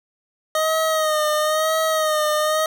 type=tone with vibrato; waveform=25% pulse; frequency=622.3 Hz; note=D#5; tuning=in tune; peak=-14 dBFS; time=0.55-2.66 s; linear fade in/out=2 ms; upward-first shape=sine; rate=1 Hz; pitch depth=46 cents each way; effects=none